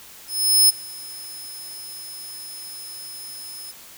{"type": "tone with ADSR envelope", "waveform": "10% pulse", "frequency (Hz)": 5200, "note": "E8", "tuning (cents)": -24, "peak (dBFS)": -5, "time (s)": [0.27, 3.72], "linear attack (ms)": 420, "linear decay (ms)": 19, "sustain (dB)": -24, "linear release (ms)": 15, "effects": ["white hiss -44 dBFS RMS until 3.97 s"]}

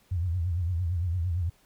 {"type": "tone with vibrato", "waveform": "sine", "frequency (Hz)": 87.31, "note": "F2", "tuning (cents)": 0, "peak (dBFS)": -25, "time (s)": [0.11, 1.5], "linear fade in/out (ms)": 10, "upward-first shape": "triangle", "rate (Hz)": 8.8, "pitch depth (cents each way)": 150, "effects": ["pink hiss -63 dBFS RMS until 1.65 s"]}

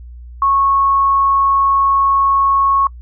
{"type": "tone", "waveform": "sine", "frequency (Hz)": 1100, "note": "C#6", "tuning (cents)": -14, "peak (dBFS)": -10, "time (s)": [0.42, 2.87], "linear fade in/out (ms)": 2, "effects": ["noise-tail reverb RT60 0.1 s tail -26 dB re dry", "added 60 Hz sine -31 dBFS peak until 3.01 s"]}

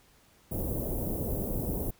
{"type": "band-stop noise", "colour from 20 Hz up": "pink", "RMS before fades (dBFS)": -32, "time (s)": [0.51, 1.91], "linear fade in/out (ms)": 10, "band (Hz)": [600, 13000], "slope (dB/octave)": 24, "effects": ["pink hiss -62 dBFS RMS until 1.99 s"]}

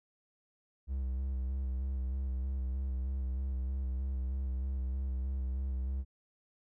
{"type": "tone with vibrato", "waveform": "triangle", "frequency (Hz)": 65.41, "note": "C2", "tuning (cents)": 0, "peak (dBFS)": -30, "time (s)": [0.87, 6.05], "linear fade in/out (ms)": 50, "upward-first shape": "square", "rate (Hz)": 3.2, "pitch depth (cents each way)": 32, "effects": []}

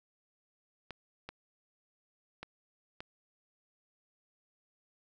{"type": "clicks", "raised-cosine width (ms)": 0.3, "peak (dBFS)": -26, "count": 4, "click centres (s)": [0.907, 1.29, 2.43, 3.005], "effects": []}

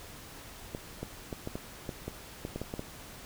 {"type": "clicks", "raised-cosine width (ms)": 2, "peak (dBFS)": -22, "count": 12, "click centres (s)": [0.749, 1.03, 1.328, 1.474, 1.555, 1.892, 2.08, 2.451, 2.56, 2.616, 2.739, 2.794], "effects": ["pink hiss -48 dBFS RMS until 3.25 s"]}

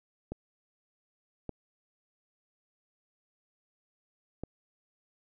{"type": "clicks", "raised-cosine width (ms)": 2, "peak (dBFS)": -23, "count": 3, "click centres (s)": [0.32, 1.493, 4.436], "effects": []}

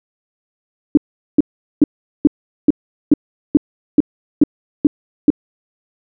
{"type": "tone bursts", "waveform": "sine", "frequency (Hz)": 293.7, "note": "D4", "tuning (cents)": 0, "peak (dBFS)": -4, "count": 11, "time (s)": [0.95, 5.303], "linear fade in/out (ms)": 2, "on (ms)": 23, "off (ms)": 410, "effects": []}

